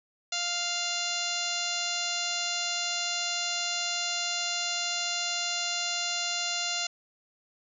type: harmonic tone with a mistuned harmonic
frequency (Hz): 698.5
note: F5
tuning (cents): 0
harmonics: 1 / 2 / 3 / 4 / 5 / 6 / 7 / 8 / 9 / 10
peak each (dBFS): -39 / -39 / -40 / -35 / -37 / -35 / -39 / -40 / -40 / -37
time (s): 0.32-6.87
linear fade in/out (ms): 5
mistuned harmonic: 6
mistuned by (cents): -16
effects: none